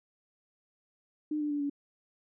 sine tone with pitch steps, 302.7 / 296.6 / 290.7 / 284.9 Hz, D#4 / D4 / D4 / C#4, -48 / +17 / -18 / +48 cents, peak -29 dBFS, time 1.31-1.698 s, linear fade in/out 5 ms, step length 97 ms, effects none

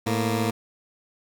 15% pulse tone pair together, 110 / 233.8 Hz, A2 / A#3, 0 / +5 cents, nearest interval octave + minor second, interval 1305 cents, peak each -18 / -20 dBFS, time 0.06-0.51 s, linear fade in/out 10 ms, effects none

